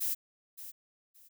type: noise with echo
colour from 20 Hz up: violet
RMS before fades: -32 dBFS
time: 0-0.15 s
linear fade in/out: 20 ms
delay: 570 ms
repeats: 2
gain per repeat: -13 dB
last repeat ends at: 1.29 s
effects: none